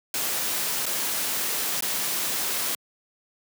white noise with dropouts, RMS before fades -27 dBFS, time 0.14-2.75 s, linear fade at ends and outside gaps 2 ms, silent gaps 0.857-0.863 / 1.808-1.823 s, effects high-pass 150 Hz 12 dB/octave

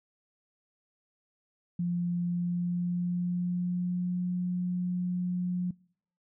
sine tone with pitch glide, 174.61 to 179.31 Hz, F3 to F3, 0 to +46 cents, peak -27 dBFS, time 1.79-5.71 s, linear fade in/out 5 ms, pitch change +46 cents, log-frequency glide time 2.23-4.23 s, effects noise-tail reverb RT60 0.6 s tail -25 dB re dry

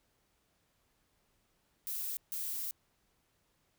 violet noise bursts at uneven times, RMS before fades -38 dBFS, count 2, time 1.87-2.17 / 2.32-2.71 s, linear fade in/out 0 ms, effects pink hiss -75 dBFS RMS until 3.78 s

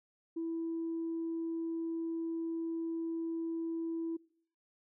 sine tone, 329.8 Hz, E4, 1 cent sharp, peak -33 dBFS, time 0.36-4.17 s, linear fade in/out 10 ms, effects noise-tail reverb RT60 0.6 s tail -24 dB re dry + tanh soft clip ceiling -30 dBFS

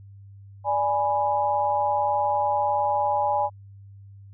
sine chord, G# diminished, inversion second, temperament equal, 587.3 / 830.6 / 987.8 Hz, D5 / G#5 / B5, 0 / 0 / 0 cents, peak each -27 / -22 / -28 dBFS, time 0.64-3.5 s, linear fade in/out 50 ms, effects added 99 Hz sine -43 dBFS peak until 4.33 s

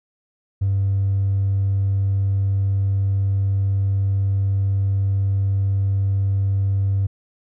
sine tone with hard clipping, 98 Hz, G2, in tune, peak -17 dBFS, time 0.61-7.07 s, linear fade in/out 10 ms, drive 1 dB, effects none

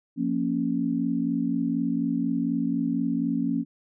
sine chord, Bb minor, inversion second, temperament equal, 174.61 / 233.1 / 277.2 Hz, F3 / Bb3 / Db4, 0 / 0 / 0 cents, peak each -30 / -27 / -26 dBFS, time 0.16-3.65 s, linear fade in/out 50 ms, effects none

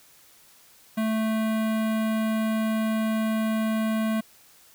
square tone with notch filter, 220 Hz, A3, in tune, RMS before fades -25 dBFS, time 0.97-4.21 s, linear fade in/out 10 ms, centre 5600 Hz, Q 0.84, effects white hiss -55 dBFS RMS until 4.74 s

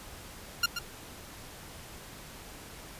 15% pulse tone with echo, 1399 Hz, F6, 3 cents sharp, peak -16 dBFS, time 0.63-0.66 s, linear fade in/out 5 ms, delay 130 ms, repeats 1, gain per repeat -9 dB, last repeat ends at 0.79 s, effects pink hiss -47 dBFS RMS until 2.99 s + resampled to 32000 Hz

